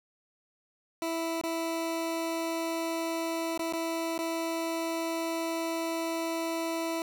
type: tone with dropouts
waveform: 20% pulse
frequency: 329.6 Hz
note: E4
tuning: in tune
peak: -25 dBFS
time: 1.02-7.02 s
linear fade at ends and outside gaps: 1 ms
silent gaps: 1.413-1.436 / 3.576-3.593 / 3.725-3.735 / 4.179-4.189 s
effects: none